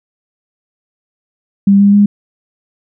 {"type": "tone with pitch steps", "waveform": "sine", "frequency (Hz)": [198.6, 201.4, 204.2], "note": ["G3", "G3", "G#3"], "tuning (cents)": [23, 47, -29], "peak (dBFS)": -4, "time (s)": [1.67, 2.06], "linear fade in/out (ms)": 5, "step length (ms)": 130, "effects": []}